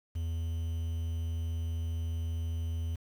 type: tone with quantisation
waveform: triangle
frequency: 82.41 Hz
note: E2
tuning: in tune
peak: -29 dBFS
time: 0.15-2.96 s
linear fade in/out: 10 ms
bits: 9
effects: none